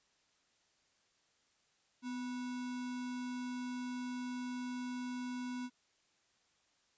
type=tone with sample-and-hold; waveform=sine; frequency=250 Hz; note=B3; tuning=21 cents sharp; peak=-38 dBFS; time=2.02-5.7 s; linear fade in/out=50 ms; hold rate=1225 Hz; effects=white hiss -74 dBFS RMS until 6.97 s + resampled to 16000 Hz